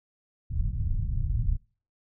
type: low-pass noise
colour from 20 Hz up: pink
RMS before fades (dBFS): -27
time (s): 0.5-1.57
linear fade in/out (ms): 10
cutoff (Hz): 120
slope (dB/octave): 24
effects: noise-tail reverb RT60 0.4 s tail -24 dB re dry